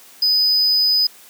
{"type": "tone", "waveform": "triangle", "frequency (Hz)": 4995, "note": "D#8", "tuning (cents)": 6, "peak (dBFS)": -12, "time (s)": [0.22, 1.07], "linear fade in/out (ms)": 5, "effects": ["white hiss -45 dBFS RMS until 1.29 s", "high-pass 200 Hz 12 dB/octave"]}